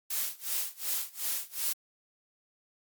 blue noise with tremolo, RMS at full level -30 dBFS, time 0.1-1.73 s, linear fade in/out 5 ms, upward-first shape sine, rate 2.7 Hz, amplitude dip 95%, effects Opus 48 kbps

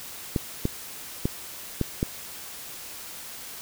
clicks, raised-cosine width 3 ms, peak -10 dBFS, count 5, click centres 0.362 / 0.654 / 1.255 / 1.813 / 2.029 s, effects white hiss -40 dBFS RMS until 3.61 s

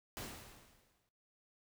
pink noise with exponential decay, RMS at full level -43 dBFS, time 0.17-1.09 s, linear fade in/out 0 ms, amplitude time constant 200 ms, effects noise-tail reverb RT60 0.3 s tail -18 dB re dry

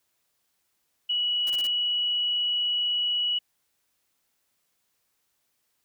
sine tone, 2931 Hz, F#7, 17 cents flat, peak -23 dBFS, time 1.09-3.39 s, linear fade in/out 10 ms
white noise bursts, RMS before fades -40 dBFS, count 4, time 1.47-1.669 s, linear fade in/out 0 ms, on 28 ms, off 29 ms
effects white hiss -74 dBFS RMS until 5.84 s

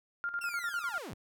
sine tone with tremolo, 1400 Hz, F6, 4 cents sharp, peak -31 dBFS, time 0.24-0.98 s, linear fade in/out 0 ms, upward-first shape square, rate 10 Hz, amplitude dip 65%
sawtooth linear sweep, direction down, 2763 to 53.6 Hz, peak -37 dBFS, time 0.41-1.14 s, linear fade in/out 5 ms
effects none

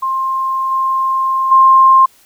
sine tone with level steps, 1058 Hz, C6, 19 cents sharp, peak -14 / -12 / -4 dBFS, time 0.02-2.06 s, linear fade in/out 10 ms, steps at 0.71 / 1.51 s, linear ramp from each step 10 ms, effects white hiss -49 dBFS RMS until 2.25 s

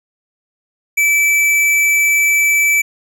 square tone, 2313 Hz, D7, 27 cents flat, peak -11 dBFS, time 0.97-2.82 s, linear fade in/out 10 ms, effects none

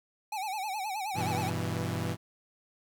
square tone with vibrato, 807 Hz, G#5, 50 cents flat, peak -33 dBFS, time 0.32-1.5 s, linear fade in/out 5 ms, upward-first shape sine, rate 9.5 Hz, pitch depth 140 cents each way
sawtooth chord, E minor, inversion first, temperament equal with one note detuned, 98 / 121.91 / 164.81 Hz, G2 / B2 / E3, 0 / -22 / 0 cents, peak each -31 dBFS, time 1.14-2.17 s, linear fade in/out 50 ms
effects none

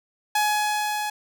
sawtooth tone with level ramp, 842 Hz, G#5, 24 cents sharp, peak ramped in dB -15 to -22 dBFS, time 0.35-1.1 s, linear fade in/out 5 ms, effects none

